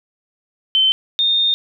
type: tone pair in turn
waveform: sine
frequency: 3080 / 3655 Hz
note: G7 / A#7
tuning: -31 / -35 cents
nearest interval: minor third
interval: 296 cents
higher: second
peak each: -11 / -13 dBFS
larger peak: first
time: 0.75-0.92 / 1.19-1.54 s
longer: second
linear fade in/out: 0 ms
effects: none